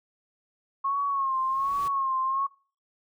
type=tone with vibrato; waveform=sine; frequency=1087 Hz; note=C#6; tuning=34 cents flat; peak=-24 dBFS; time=0.84-2.47 s; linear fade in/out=10 ms; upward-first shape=sine; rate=1.3 Hz; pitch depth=62 cents each way
type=noise with exponential growth; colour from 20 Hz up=pink; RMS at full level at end=-42 dBFS; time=1.09-1.88 s; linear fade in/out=2 ms; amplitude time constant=170 ms
effects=noise-tail reverb RT60 0.4 s tail -23 dB re dry